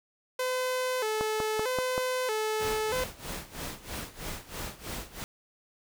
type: tone with vibrato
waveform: sawtooth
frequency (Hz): 469.8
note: A#4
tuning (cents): +13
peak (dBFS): -24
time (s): 0.39-3.04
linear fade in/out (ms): 5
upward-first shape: square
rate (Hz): 0.79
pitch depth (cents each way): 140
type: click train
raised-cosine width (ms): 1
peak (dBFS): -17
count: 5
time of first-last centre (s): 1.21-1.979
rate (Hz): 5.2
type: noise with tremolo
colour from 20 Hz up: pink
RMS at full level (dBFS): -36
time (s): 2.6-5.24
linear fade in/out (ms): 0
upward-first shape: sine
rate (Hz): 3.1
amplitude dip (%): 85
effects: none